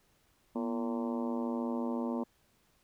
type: harmonic tone with a mistuned harmonic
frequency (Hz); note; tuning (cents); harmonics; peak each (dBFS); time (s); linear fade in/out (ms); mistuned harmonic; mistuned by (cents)
114.1; A#2; -37; 2 / 3 / 4 / 5 / 6 / 7 / 8 / 9 / 10; -33 / -40 / -42 / -42 / -49 / -49 / -45 / -48 / -55; 0.55-2.24; 10; 2; +90
effects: pink hiss -70 dBFS RMS until 2.83 s